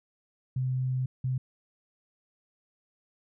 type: tone bursts at uneven times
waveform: sine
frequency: 128.9 Hz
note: C3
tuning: 26 cents flat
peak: -26 dBFS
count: 2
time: 0.56-1.06 / 1.24-1.38 s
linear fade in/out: 5 ms
effects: none